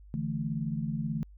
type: chord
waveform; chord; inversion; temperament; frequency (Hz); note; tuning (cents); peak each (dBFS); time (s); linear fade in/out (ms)
sine; D suspended second; none; equal with one note detuned; 146.24 / 164.81 / 220; D3 / E3 / A3; -7 / 0 / 0; -34; 0.14-1.23; 0
effects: added 50 Hz sine -49 dBFS peak until 1.37 s